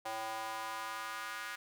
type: tone with high-pass filter sweep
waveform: square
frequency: 111 Hz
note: A2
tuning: 16 cents sharp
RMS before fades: -41 dBFS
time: 0.05-1.56 s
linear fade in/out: 10 ms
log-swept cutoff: 720 to 1500 Hz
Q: 2.5
effects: none